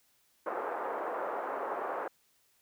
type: band-pass noise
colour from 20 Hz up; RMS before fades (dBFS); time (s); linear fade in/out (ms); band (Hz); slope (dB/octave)
pink; -36; 0.46-2.08; 5; 430 to 1300; 24
effects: white hiss -70 dBFS RMS until 2.61 s